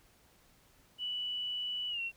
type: tone with pitch glide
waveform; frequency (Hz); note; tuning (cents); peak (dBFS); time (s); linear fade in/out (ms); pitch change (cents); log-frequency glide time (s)
sine; 2960 to 2730; F#7 to F7; 0 to -40; -34; 0.98-2.12; 50; -140; 1.89-2.01
effects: pink hiss -65 dBFS RMS until 2.16 s